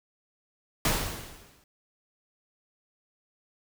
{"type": "noise with exponential decay", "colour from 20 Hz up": "pink", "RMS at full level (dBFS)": -23, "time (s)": [0.85, 1.64], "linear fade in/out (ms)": 2, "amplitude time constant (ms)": 170, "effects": []}